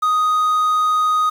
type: tone with quantisation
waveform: triangle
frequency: 1247 Hz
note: D#6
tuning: 3 cents sharp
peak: -12 dBFS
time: 0.02-1.3 s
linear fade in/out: 10 ms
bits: 7
effects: none